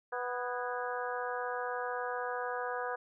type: harmonic tone with a mistuned harmonic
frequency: 246.9 Hz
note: B3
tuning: in tune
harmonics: 2 / 3 / 4 / 5 / 6 / 7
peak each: -38 / -40 / -41 / -42 / -43 / -43 dBFS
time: 0.12-2.96 s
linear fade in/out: 10 ms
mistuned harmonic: 7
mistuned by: -81 cents
effects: none